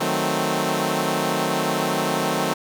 10% pulse chord, D# diminished seventh, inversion none, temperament equal, 155.56 / 185 / 220 / 261.6 Hz, D#3 / F#3 / A3 / C4, 0 / 0 / 0 / 0 cents, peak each -18 dBFS, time 0-2.54 s, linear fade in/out 10 ms, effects none

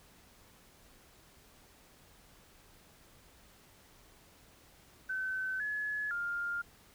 sine tone with pitch steps, 1526 / 1701 / 1404 Hz, G6 / G#6 / F6, -47 / +41 / +9 cents, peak -33 dBFS, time 5.09-6.62 s, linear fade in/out 10 ms, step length 510 ms, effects pink hiss -61 dBFS RMS until 6.94 s

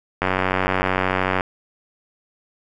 click train, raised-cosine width 0.5 ms, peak -4 dBFS, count 112, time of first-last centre 0.22-1.408 s, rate 93.4 Hz, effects none

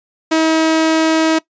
sawtooth tone, 320 Hz, D#4, 49 cents sharp, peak -7 dBFS, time 0.31-1.39 s, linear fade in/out 10 ms, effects noise-tail reverb RT60 0.1 s tail -20 dB re dry + resampled to 16000 Hz

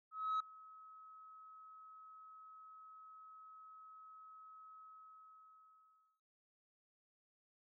sine tone with ADSR envelope, 1282 Hz, E6, 49 cents flat, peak -31 dBFS, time 0.11-6.21 s, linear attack 290 ms, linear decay 5 ms, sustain -24 dB, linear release 1400 ms, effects tanh soft clip ceiling -33 dBFS

